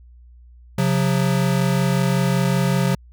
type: tone pair together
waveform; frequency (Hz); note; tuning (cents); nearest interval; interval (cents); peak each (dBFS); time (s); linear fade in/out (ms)
square; 134.7 / 180; C#3 / F#3; -49 / -47; perfect fourth; 502; -20; 0.78-2.95; 5
effects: added 60 Hz sine -43 dBFS peak until 3.12 s